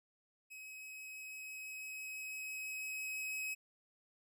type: tone with level ramp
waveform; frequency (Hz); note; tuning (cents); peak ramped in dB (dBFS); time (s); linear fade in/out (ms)
45% pulse; 2549; D#7; +41; -49 to -38; 0.5-3.55; 20
effects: none